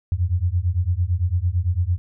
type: beating tone pair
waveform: sine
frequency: 84.5 / 93.4 Hz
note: E2 / F#2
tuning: +43 / +17 cents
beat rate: 8.9 Hz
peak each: -21 dBFS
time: 0.12-1.98 s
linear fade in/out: 0 ms
effects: none